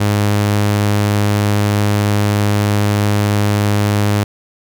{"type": "tone", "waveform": "sawtooth", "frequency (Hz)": 103.2, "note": "G#2", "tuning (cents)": -10, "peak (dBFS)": -8, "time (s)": [0, 4.24], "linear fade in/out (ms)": 10, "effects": []}